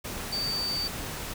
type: tone in noise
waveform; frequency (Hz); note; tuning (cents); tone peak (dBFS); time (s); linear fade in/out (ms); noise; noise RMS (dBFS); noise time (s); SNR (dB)
sine; 4607; D8; -34; -28; 0.32-0.88; 10; pink; -36; 0.04-1.34; +5
effects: none